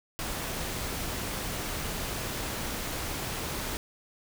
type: noise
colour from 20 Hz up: pink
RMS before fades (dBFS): -34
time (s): 0.19-3.77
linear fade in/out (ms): 0
effects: none